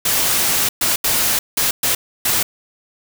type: noise bursts at uneven times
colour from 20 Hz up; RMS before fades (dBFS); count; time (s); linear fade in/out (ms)
white; -17; 6; 0.05-0.69 / 0.81-0.96 / 1.04-1.39 / 1.57-1.71 / 1.83-1.95 / 2.25-2.43; 5
effects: none